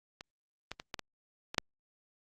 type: clicks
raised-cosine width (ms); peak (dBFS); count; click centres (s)
0.2; -27 / -21 / -24 / -19 / -22 / -21 / -8; 7; 0.209 / 0.716 / 0.799 / 0.942 / 0.993 / 1.545 / 1.582
effects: Opus 48 kbps

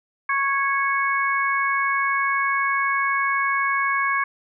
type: harmonic tone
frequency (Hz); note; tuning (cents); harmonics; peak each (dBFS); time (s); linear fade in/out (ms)
552; C#5; -7; 2 / 3 / 4; -22 / -24 / -25; 0.29-4.24; 5
effects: none

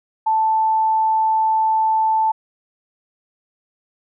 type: tone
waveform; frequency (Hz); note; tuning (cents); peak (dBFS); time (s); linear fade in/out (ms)
sine; 880; A5; 0; -14; 0.26-2.32; 10
effects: none

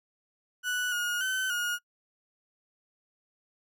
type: tone with pitch steps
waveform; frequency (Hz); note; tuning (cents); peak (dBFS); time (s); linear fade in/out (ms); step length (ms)
35% pulse; 1479 / 1437 / 1526 / 1436; F#6 / F6 / G6 / F6; -1 / +49 / -47 / +48; -26; 0.63-1.79; 50; 290
effects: noise-tail reverb RT60 0.1 s tail -26 dB re dry

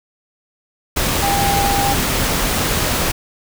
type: tone in noise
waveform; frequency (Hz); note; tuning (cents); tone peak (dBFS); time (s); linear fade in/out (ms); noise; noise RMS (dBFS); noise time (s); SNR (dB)
sine; 800; G5; +35; -17; 1.22-1.94; 10; pink; -18; 0.96-3.12; -2
effects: none

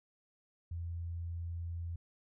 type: tone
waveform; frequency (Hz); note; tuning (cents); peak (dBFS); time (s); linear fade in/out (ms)
sine; 84.9; F2; -48; -37; 0.71-1.96; 5
effects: none

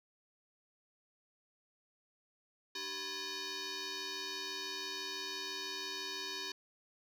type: tone with frequency modulation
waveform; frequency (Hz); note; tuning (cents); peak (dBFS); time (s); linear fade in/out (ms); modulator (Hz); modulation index
sine; 385; G4; -31; -36; 2.75-6.52; 5; 684; 7.5
effects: tanh soft clip ceiling -38 dBFS + 12-bit

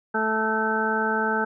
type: harmonic tone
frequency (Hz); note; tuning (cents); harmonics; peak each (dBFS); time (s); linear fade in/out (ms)
219.3; A3; -6; 1 / 2 / 3 / 4 / 6 / 7; -29 / -28 / -34 / -27 / -30 / -26; 0.14-1.45; 10
effects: none

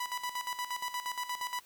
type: tone with tremolo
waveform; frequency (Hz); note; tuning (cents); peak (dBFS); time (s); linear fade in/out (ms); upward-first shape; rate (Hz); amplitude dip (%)
sawtooth; 987.8; B5; 0; -29; 0-1.6; 5; square; 8.5; 70
effects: white hiss -60 dBFS RMS until 1.65 s

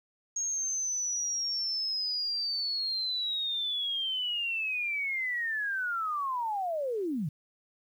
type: linear sweep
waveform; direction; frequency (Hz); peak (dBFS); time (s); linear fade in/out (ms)
sine; down; 6580 to 132.7; -29; 0.36-7.29; 5
effects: 10-bit

